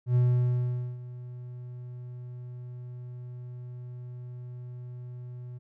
triangle tone with ADSR envelope, 123.47 Hz, B2, in tune, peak -17 dBFS, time 0.06-5.59 s, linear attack 95 ms, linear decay 820 ms, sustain -19 dB, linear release 19 ms, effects none

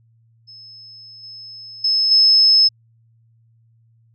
sine tone with level steps, 5200 Hz, E8, 24 cents flat, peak -38 / -34 / -14 / -9 dBFS, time 0.47-2.69 s, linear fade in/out 20 ms, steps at 1.23 / 1.84 / 2.11 s, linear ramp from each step 5 ms, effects added 114 Hz sine -53 dBFS peak until 4.14 s

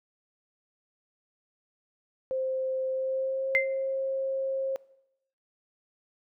sine tone with pitch glide, 523.3 to 535.5 Hz, C5 to C5, 0 to +40 cents, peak -27 dBFS, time 2.31-4.76 s, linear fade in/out 0 ms, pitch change +40 cents, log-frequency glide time 2.91-3.55 s
sine tone with exponential decay, 2083 Hz, C7, 8 cents flat, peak -17 dBFS, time 3.55-3.74 s, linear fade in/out 0 ms, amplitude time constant 41 ms
effects noise-tail reverb RT60 0.8 s tail -21 dB re dry

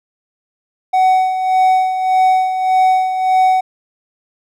triangle tone with tremolo, 749 Hz, F#5, 21 cents sharp, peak -6 dBFS, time 0.93-3.61 s, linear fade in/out 10 ms, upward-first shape sine, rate 1.7 Hz, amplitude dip 60%, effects none

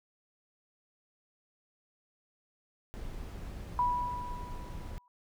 brown noise, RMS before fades -41 dBFS, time 2.94-4.98 s, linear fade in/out 0 ms
sine tone with exponential decay, 981 Hz, B5, 12 cents flat, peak -24 dBFS, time 3.79-5.08 s, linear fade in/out 1 ms, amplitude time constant 280 ms
effects none

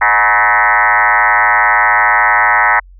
sine tone with frequency modulation, 1403 Hz, F6, 8 cents sharp, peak -7 dBFS, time 0.01-2.8 s, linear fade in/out 10 ms, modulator 111 Hz, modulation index 5.6, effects added 45 Hz sine -36 dBFS peak until 2.99 s

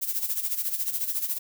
violet noise with tremolo, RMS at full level -26 dBFS, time 0.01-1.39 s, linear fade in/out 20 ms, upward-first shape sine, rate 14 Hz, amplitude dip 70%, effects none

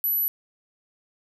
sine tone, 11840 Hz, F#9, in tune, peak -21 dBFS, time 0.04-0.28 s, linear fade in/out 0 ms, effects none

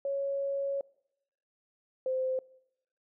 sine tone pair in turn, 554.4 / 518.8 Hz, C#5 / C5, 0 / -15 cents, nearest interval minor second, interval 115 cents, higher first, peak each -29 / -28 dBFS, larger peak second, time 0.05-0.81 / 2.06-2.39 s, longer first, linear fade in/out 2 ms, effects noise-tail reverb RT60 0.8 s tail -23 dB re dry

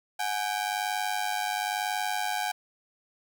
sawtooth ring-modulated tone, 784 Hz, G5, in tune, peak -21 dBFS, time 0.19-2.52 s, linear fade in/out 10 ms, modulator 50.5 Hz, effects 10-bit

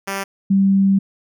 5% pulse / sine tone pair in turn, 196 / 195.06 Hz, G3 / G3, 0 / -8 cents, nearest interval unison, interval 8 cents, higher first, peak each -11 dBFS, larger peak neither, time 0.07-0.24 / 0.5-0.99 s, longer second, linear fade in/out 10 ms, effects none

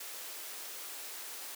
white high-pass noise, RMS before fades -44 dBFS, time 0-1.55 s, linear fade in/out 5 ms, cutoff 320 Hz, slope 24 dB/octave, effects none

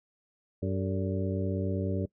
harmonic tone with a mistuned harmonic, 95.8 Hz, G2, 39 cents flat, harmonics 1 / 2 / 3 / 4 / 5 / 6, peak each -31 / -34 / -36 / -37 / -38 / -39 dBFS, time 0.62-2.06 s, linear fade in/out 10 ms, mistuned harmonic 5, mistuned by -97 cents, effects noise-tail reverb RT60 0.1 s tail -21 dB re dry

